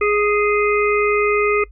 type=harmonic tone; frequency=415.3 Hz; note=G#4; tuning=in tune; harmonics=1 / 3 / 5 / 6; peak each=-16 / -21 / -23 / -24 dBFS; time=0.01-1.64 s; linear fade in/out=5 ms; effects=noise-tail reverb RT60 0.1 s tail -22 dB re dry + added 50 Hz sine -39 dBFS peak until 1.71 s